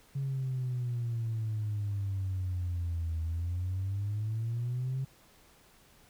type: exponential two-way sweep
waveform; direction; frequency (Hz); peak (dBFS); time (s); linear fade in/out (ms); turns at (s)
sine; down then up; 138.59 to 80.4 to 134.9; -29; 0.15-5.05; 10; 3.21
effects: tanh soft clip ceiling -27 dBFS + pink hiss -61 dBFS RMS until 6.09 s